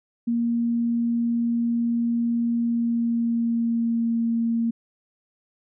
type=tone with pitch glide; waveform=sine; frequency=234.5 to 230.7 Hz; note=A#3 to A#3; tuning=+11 to -18 cents; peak=-20 dBFS; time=0.27-4.71 s; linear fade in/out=10 ms; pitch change=-29 cents; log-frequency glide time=2.56-4.18 s; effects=none